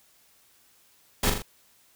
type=noise with echo; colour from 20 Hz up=pink; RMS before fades=-23 dBFS; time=1.23-1.3 s; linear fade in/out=5 ms; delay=41 ms; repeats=3; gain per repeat=-5 dB; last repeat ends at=1.423 s; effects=white hiss -61 dBFS RMS until 1.95 s